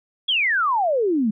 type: exponential sweep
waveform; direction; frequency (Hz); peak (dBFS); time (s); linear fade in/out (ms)
sine; down; 3423 to 202.3; -17; 0.28-1.31; 10
effects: none